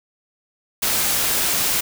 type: noise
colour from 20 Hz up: white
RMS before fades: -20 dBFS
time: 0.82-1.81 s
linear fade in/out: 10 ms
effects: none